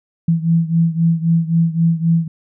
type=beating tone pair; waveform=sine; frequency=164.7 / 168.5 Hz; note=E3 / E3; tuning=-1 / +38 cents; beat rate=3.8 Hz; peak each=-14 / -17 dBFS; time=0.28-2.28 s; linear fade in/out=5 ms; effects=none